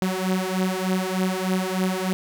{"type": "beating tone pair", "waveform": "sawtooth", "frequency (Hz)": [185, 188.3], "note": ["F#3", "F#3"], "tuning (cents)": [0, 31], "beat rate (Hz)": 3.3, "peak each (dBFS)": -21, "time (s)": [0.02, 2.13], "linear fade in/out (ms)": 0, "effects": []}